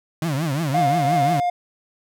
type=tone with vibrato; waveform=35% pulse; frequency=150 Hz; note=D3; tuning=37 cents sharp; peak=-19 dBFS; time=0.22-1.4 s; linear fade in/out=2 ms; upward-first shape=triangle; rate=5.7 Hz; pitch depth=260 cents each way
type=tone with tremolo; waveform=triangle; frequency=708 Hz; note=F5; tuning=23 cents sharp; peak=-14 dBFS; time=0.74-1.5 s; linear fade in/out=5 ms; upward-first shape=triangle; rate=2.7 Hz; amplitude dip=35%
effects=none